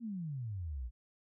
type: exponential sweep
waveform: sine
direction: down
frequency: 243.2 to 55 Hz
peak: -37 dBFS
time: 0-0.91 s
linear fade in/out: 50 ms
effects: none